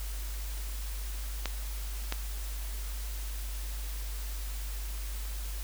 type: clicks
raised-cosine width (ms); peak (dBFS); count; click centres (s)
0.2; -14; 2; 1.457 / 2.124
effects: added 50 Hz sine -34 dBFS peak until 5.63 s + white hiss -45 dBFS RMS until 5.63 s